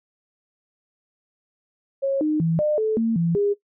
sine tone with pitch steps, 546 / 306.1 / 164 / 603 / 435.9 / 227 / 168.3 / 407 Hz, C#5 / D#4 / E3 / D5 / A4 / A#3 / E3 / G#4, -26 / -28 / -9 / +46 / -16 / -46 / +36 / -35 cents, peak -18 dBFS, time 2.02-3.54 s, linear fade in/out 20 ms, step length 190 ms, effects noise-tail reverb RT60 0.1 s tail -17 dB re dry

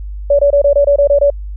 sine tone bursts, 570 Hz, C#5, 48 cents sharp, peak -6 dBFS, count 9, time 0.3-1.302 s, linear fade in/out 5 ms, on 90 ms, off 24 ms, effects added 50 Hz sine -22 dBFS peak until 1.56 s

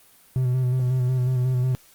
triangle tone with vibrato, 127 Hz, B2, 49 cents sharp, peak -17 dBFS, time 0.36-1.75 s, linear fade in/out 0 ms, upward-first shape square, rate 5.5 Hz, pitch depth 28 cents each way, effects white hiss -54 dBFS RMS until 1.94 s + Opus 32 kbps

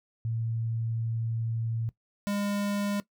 sine / square tone pair in turn, 114 / 203.1 Hz, A#2 / G#3, -38 / -38 cents, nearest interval minor seventh, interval 1000 cents, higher second, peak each -28 dBFS, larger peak neither, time 0.25-1.89 / 2.27-3 s, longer first, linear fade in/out 0 ms, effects noise-tail reverb RT60 0.1 s tail -18 dB re dry

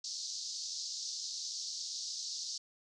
pink band-pass noise, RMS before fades -41 dBFS, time 0.04-2.58 s, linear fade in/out 5 ms, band 4200 to 6500 Hz, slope 48 dB/octave, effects none

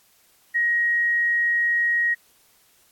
sine tone, 1888 Hz, A#6, 22 cents sharp, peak -18 dBFS, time 0.54-2.15 s, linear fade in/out 20 ms, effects white hiss -59 dBFS RMS until 2.91 s + AAC 64 kbps

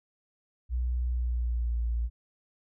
sine tone with pitch glide, 61.2 to 58.03 Hz, B1 to A#1, -15 to -7 cents, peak -26 dBFS, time 0.69-2.1 s, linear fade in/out 50 ms, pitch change -92 cents, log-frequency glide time 1.09-1.81 s, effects none

